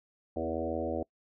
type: harmonic tone with a mistuned harmonic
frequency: 81.4 Hz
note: E2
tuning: 21 cents flat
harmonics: 1 / 3 / 4 / 5 / 6 / 7 / 8 / 9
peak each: -41 / -39 / -37 / -41 / -38 / -37 / -40 / -41 dBFS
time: 0.36-1.03 s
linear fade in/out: 5 ms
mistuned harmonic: 6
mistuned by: -18 cents
effects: noise-tail reverb RT60 0.1 s tail -24 dB re dry